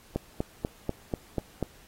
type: click train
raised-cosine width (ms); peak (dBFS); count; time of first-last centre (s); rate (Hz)
2; -14; 7; 0.16-1.627; 4.09
effects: pink hiss -56 dBFS RMS until 1.87 s + AAC 48 kbps